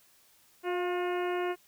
harmonic tone with a mistuned harmonic, 358.1 Hz, F4, 43 cents sharp, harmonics 1 / 2 / 3 / 4 / 5 / 6 / 7 / 8, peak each -30 / -36 / -40 / -42 / -44 / -46 / -47 / -48 dBFS, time 0.63-1.56 s, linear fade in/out 50 ms, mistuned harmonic 2, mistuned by -28 cents, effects white hiss -63 dBFS RMS until 1.67 s

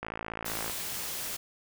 click train, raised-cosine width 0.5 ms, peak -20 dBFS, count 38, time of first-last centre 0.03-0.698 s, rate 55.4 Hz
white noise, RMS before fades -36 dBFS, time 0.45-1.37 s, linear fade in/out 10 ms
effects none

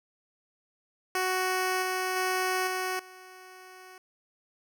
10% pulse tone with level steps, 371.2 Hz, F#4, 6 cents sharp, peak -18 / -20 / -18 / -21 / -39 dBFS, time 1.15-3.98 s, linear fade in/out 2 ms, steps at 1.82 / 2.16 / 2.67 / 2.99 s, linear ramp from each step 5 ms, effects none

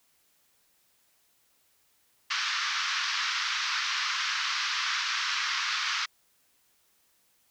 pink band-pass noise, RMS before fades -30 dBFS, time 2.3-6.06 s, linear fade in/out 10 ms, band 1100 to 5800 Hz, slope 48 dB/octave, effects white hiss -68 dBFS RMS until 7.5 s

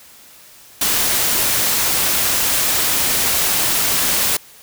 white noise, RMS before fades -17 dBFS, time 0.81-4.37 s, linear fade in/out 5 ms, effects white hiss -44 dBFS RMS until 4.62 s

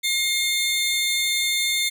sawtooth tone pair together, 2137 / 3594 Hz, C7 / A7, +36 / +36 cents, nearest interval major sixth, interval 900 cents, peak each -20 dBFS, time 0.03-1.9 s, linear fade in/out 20 ms, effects none

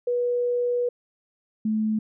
sine tone pair in turn, 486.8 / 216.8 Hz, B4 / A3, -25 / -25 cents, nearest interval octave + major second, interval 1400 cents, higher first, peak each -21 dBFS, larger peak neither, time 0.07-0.89 / 1.65-1.99 s, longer first, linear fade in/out 5 ms, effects none

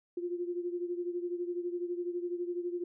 sine beating tone pair, 349.2 / 361.2 Hz, F4 / F#4, 0 / -42 cents, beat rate 12 Hz, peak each -34 / -39 dBFS, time 0.17-2.84 s, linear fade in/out 5 ms, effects none

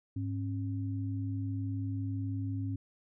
sine tone pair together, 103.1 / 271 Hz, G#2 / C#4, -12 / -39 cents, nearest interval octave + perfect fourth, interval 1673 cents, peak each -33 / -38 dBFS, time 0.16-2.76 s, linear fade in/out 5 ms, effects none

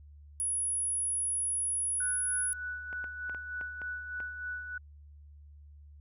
sine tone, 10300 Hz, E9, 41 cents flat, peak -29 dBFS, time 0.4-2.53 s, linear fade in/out 0 ms
sine tone with tremolo, 1481 Hz, F#6, 1 cent sharp, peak -34 dBFS, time 2-4.78 s, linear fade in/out 5 ms, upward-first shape sine, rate 3.3 Hz, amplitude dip 50%
clicks, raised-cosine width 0.5 ms, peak -31 dBFS, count 7, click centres 2.929 / 3.042 / 3.296 / 3.347 / 3.612 / 3.817 / 4.203 s
effects added 73 Hz sine -50 dBFS peak until 6 s

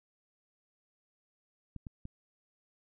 clicks, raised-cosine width 5 ms, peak -30 dBFS, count 3, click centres 1.763 / 1.868 / 2.054 s, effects none

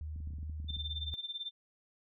sine tone with vibrato, 76.3 Hz, D#2, 33 cents flat, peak -38 dBFS, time 0.01-1.14 s, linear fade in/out 0 ms, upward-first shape sine, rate 2.4 Hz, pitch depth 15 cents each way
clicks, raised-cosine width 5 ms, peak -37 dBFS, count 12, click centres 0.161 / 0.204 / 0.274 / 0.306 / 0.336 / 0.386 / 0.43 / 0.497 / 0.601 / 0.645 / 0.705 / 0.767 s
sine tone with tremolo, 3571 Hz, A7, 25 cents sharp, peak -35 dBFS, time 0.68-1.51 s, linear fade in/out 20 ms, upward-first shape sine, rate 18 Hz, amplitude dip 85%
effects none

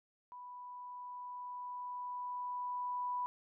sine tone with level ramp, 987.8 Hz, B5, in tune, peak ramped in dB -47 to -34 dBFS, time 0.32-3.26 s, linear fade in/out 0 ms, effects none

